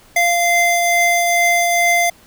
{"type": "tone pair together", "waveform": "square", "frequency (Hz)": [693.1, 2077], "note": ["F5", "C7"], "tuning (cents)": [-13, -13], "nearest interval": "octave + perfect fifth", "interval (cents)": 1900, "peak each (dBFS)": -16, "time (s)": [0.16, 2.1], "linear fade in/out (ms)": 5, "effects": ["pink hiss -48 dBFS RMS until 2.26 s"]}